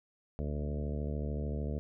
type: harmonic tone with a mistuned harmonic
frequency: 73.42 Hz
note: D2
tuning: in tune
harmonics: 1 / 2 / 3 / 4 / 5 / 6 / 7 / 8 / 9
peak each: -35 / -39 / -41 / -47 / -49 / -45 / -48 / -49 / -52 dBFS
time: 0.39-1.79 s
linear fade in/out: 0 ms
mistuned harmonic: 1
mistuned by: -34 cents
effects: none